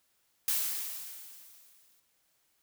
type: noise with exponential decay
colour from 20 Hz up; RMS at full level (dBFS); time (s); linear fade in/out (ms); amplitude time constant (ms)
blue; -28; 0.48-2; 1; 330
effects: white hiss -73 dBFS RMS until 2.62 s